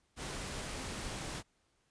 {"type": "noise", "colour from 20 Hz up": "pink", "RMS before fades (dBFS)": -41, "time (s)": [0.16, 1.43], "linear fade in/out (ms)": 50, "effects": ["pink hiss -75 dBFS RMS until 1.9 s", "resampled to 22050 Hz"]}